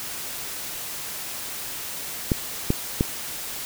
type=clicks; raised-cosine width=3 ms; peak=-6 dBFS; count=3; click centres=2.318 / 2.704 / 3.009 s; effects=white hiss -33 dBFS RMS until 3.65 s